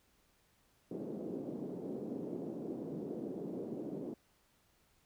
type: band-pass noise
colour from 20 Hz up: white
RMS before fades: -42 dBFS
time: 0.91-4.14 s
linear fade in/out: 5 ms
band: 170 to 420 Hz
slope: 24 dB/octave
effects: pink hiss -72 dBFS RMS until 5.05 s